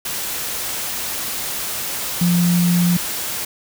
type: tone in noise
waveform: sine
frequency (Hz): 174.61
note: F3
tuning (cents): 0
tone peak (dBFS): -13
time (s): 2.21-2.97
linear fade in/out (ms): 5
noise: white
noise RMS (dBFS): -25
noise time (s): 0.05-3.45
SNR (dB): +9
effects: none